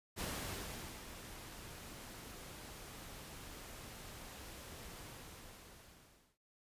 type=noise with ADSR envelope; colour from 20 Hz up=pink; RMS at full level=-41 dBFS; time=0.16-6.38 s; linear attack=37 ms; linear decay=810 ms; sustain=-10 dB; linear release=1400 ms; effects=resampled to 32000 Hz